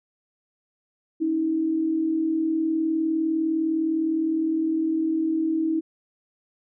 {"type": "tone pair together", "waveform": "sine", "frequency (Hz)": [281.7, 321.4], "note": ["C#4", "E4"], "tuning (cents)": [28, -44], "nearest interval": "major second", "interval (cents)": 228, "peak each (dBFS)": [-31, -21], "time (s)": [1.2, 5.81], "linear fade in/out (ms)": 20, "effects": []}